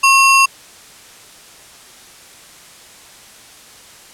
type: ring-modulated tone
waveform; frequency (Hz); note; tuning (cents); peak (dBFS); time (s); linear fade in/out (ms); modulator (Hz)
square; 1900; A#6; +33; -5; 0.03-0.46; 10; 818
effects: white hiss -41 dBFS RMS until 4.13 s + low-pass 10000 Hz 12 dB/octave